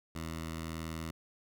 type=tone with notch filter; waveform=10% pulse; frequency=81 Hz; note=E2; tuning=30 cents flat; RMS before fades=-40 dBFS; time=0.15-1.11 s; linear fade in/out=5 ms; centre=450 Hz; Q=1.5; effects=none

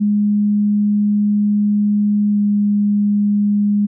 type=tone with pitch glide; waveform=sine; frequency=207.1 to 205.6 Hz; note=G#3 to G#3; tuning=-5 to -17 cents; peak=-12 dBFS; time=0-3.87 s; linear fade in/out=20 ms; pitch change=-12 cents; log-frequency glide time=2.31-2.38 s; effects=none

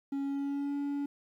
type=tone with pitch glide; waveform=triangle; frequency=277.2 to 284.2 Hz; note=C#4 to C#4; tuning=0 to +43 cents; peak=-29 dBFS; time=0.12-1.06 s; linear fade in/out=5 ms; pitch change=+43 cents; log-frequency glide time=0.23-0.74 s; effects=11-bit

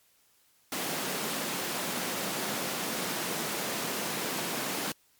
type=high-pass noise; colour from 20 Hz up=pink; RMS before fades=-33 dBFS; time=0.72-4.92 s; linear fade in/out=2 ms; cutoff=170 Hz; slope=24 dB/octave; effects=white hiss -66 dBFS RMS until 5.19 s + MP3 96 kbps

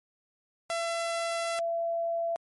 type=tone pair in turn; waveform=sawtooth / sine; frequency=673 / 673 Hz; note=E5 / E5; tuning=+36 / +36 cents; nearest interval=unison; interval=0 cents; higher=neither; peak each=-25 / -27 dBFS; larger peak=first; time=0.7-1.59 / 1.59-2.36 s; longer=first; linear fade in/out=0 ms; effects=MP3 48 kbps

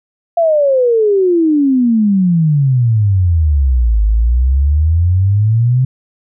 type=exponential two-way sweep; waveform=sine; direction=down then up; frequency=689 to 51.5 to 131.5 Hz; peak=-8 dBFS; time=0.37-5.85 s; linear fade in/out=5 ms; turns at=4.03 s; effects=none

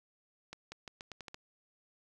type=accelerating click train; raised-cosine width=0.2 ms; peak=-27 dBFS; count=8; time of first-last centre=0.53-1.344 s; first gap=190 ms; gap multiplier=0.83; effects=none

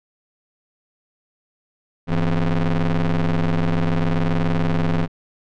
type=ring-modulated tone; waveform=35% pulse; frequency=87.31 Hz; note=F2; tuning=in tune; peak=-12 dBFS; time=2.07-5.08 s; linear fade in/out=50 ms; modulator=77 Hz; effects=low-pass 3000 Hz 12 dB/octave

